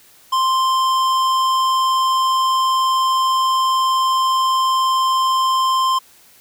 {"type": "tone with tanh clipping", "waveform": "sine", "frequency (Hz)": 1046.5, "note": "C6", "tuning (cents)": 0, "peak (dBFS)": -16, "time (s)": [0.32, 5.99], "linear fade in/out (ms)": 10, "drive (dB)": 16, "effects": ["white hiss -49 dBFS RMS until 6.4 s"]}